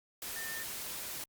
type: tone in noise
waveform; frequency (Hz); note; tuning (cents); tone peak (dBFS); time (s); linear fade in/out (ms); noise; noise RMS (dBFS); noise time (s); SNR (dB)
sine; 1806; A6; +45; -41; 0.36-0.63; 2; white; -41; 0.22-1.24; -3
effects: Opus 48 kbps